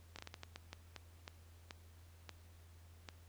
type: slowing click train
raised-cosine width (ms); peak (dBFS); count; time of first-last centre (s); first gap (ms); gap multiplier
0.2; -29; 13; 0.16-3.088; 27; 1.36
effects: added 84 Hz sine -58 dBFS peak until 3.28 s + pink hiss -68 dBFS RMS until 3.28 s